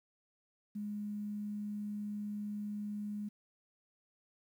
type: tone with quantisation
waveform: sine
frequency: 207.7 Hz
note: G#3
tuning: in tune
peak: -37 dBFS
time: 0.75-3.29 s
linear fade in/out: 10 ms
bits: 11
effects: none